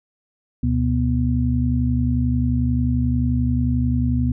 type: tone cluster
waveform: sine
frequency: 72.2 / 123.5 / 245.5 Hz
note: D2 / B2 / B3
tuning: -29 / 0 / -10 cents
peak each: -21 dBFS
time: 0.63-4.32 s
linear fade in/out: 5 ms
effects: none